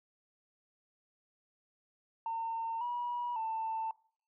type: tone with pitch steps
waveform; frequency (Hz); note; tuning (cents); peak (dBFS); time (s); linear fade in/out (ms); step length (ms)
sine; 909 / 966 / 891; A#5 / B5 / A5; -44 / -39 / +22; -32; 2.26-3.91; 2; 550
effects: noise-tail reverb RT60 0.5 s tail -22 dB re dry + tanh soft clip ceiling -29 dBFS